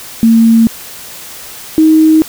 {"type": "tone pair in turn", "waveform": "sine", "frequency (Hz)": [227.2, 315.1], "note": ["A#3", "D#4"], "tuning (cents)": [-44, 22], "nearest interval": "tritone", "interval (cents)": 566, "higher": "second", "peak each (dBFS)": -3, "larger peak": "neither", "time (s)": [[0.23, 0.67], [1.78, 2.22]], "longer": "neither", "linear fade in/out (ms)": 0, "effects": ["white hiss -29 dBFS RMS until 2.28 s"]}